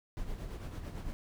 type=noise with tremolo; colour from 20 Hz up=brown; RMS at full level=-38 dBFS; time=0.17-1.13 s; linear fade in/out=0 ms; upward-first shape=sine; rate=8.9 Hz; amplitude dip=50%; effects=none